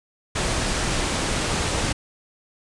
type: low-pass noise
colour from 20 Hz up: pink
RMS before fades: -24 dBFS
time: 0.35-1.93 s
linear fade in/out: 10 ms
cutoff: 9800 Hz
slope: 48 dB/octave
effects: resampled to 24000 Hz